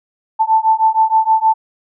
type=beating tone pair; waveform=sine; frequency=880 / 886.4 Hz; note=A5 / A5; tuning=0 / +13 cents; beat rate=6.4 Hz; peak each=-13 dBFS; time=0.39-1.54 s; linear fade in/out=20 ms; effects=none